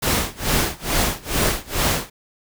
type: noise with tremolo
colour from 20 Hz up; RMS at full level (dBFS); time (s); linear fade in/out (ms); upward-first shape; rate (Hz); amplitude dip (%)
pink; -18; 0.02-2.1; 10; sine; 2.3; 95
effects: none